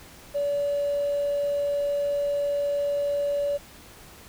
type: tone with hard clipping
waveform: triangle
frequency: 573 Hz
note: D5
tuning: 43 cents flat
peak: -23 dBFS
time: 0.34-3.58 s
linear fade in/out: 20 ms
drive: 3 dB
effects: pink hiss -48 dBFS RMS until 4.28 s